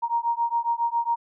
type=beating tone pair; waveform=sine; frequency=932.3 / 939.6 Hz; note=A#5 / A#5; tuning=0 / +13 cents; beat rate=7.3 Hz; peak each=-25 / -25 dBFS; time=0.02-1.16 s; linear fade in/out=20 ms; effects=none